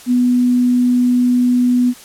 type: tone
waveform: sine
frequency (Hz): 246.9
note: B3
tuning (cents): 0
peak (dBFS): -10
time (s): 0.06-1.94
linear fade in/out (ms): 50
effects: white hiss -39 dBFS RMS until 2.04 s + low-pass 12000 Hz 12 dB/octave